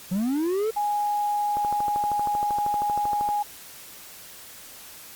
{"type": "linear sweep", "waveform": "triangle", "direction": "up", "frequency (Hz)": [174.61, 455.5], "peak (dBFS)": -20, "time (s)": [0.11, 0.71], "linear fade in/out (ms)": 10}
{"type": "tone", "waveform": "sine", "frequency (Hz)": 828, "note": "G#5", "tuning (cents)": -5, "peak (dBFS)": -22, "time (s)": [0.76, 3.43], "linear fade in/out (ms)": 10}
{"type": "click train", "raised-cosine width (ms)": 1, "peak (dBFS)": -20, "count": 23, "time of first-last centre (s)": [1.57, 3.289], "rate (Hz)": 12.8}
{"effects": ["white hiss -44 dBFS RMS until 5.15 s", "Opus 48 kbps"]}